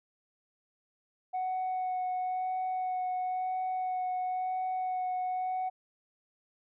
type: tone with vibrato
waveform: sine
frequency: 740 Hz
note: F#5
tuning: in tune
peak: -28 dBFS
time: 1.33-5.7 s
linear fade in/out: 20 ms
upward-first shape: sine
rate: 0.98 Hz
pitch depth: 11 cents each way
effects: tanh soft clip ceiling -28 dBFS